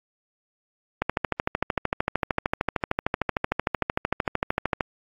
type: click train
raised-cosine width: 0.5 ms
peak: -7 dBFS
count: 51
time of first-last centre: 1.02-4.808 s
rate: 13.2 Hz
effects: AAC 32 kbps